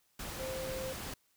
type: tone in noise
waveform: sine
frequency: 523 Hz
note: C5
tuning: 1 cent flat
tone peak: -38 dBFS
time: 0.39-0.93 s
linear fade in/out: 5 ms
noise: pink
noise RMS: -42 dBFS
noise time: 0.19-1.14 s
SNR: +1 dB
effects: white hiss -73 dBFS RMS until 1.36 s